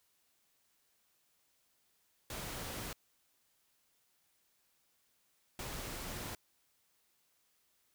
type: noise bursts at uneven times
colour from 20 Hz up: pink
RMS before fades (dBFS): -43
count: 2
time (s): 2.3-2.93 / 5.59-6.35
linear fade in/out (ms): 2
effects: white hiss -75 dBFS RMS until 7.94 s